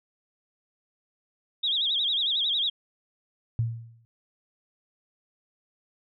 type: tone with vibrato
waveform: sine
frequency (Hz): 3520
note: A7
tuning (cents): 0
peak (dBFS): -23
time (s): 1.63-2.7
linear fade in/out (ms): 10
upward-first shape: sine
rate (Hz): 11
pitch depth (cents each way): 170
type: tone with exponential decay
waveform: sine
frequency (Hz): 115.1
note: A#2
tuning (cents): -22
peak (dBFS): -20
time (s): 3.59-4.05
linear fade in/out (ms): 0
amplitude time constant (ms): 100
effects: none